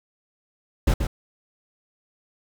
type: noise with echo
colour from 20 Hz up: brown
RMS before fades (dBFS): -18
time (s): 0.87-0.94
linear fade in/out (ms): 5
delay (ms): 130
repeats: 1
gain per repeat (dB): -6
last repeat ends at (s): 1.07
effects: none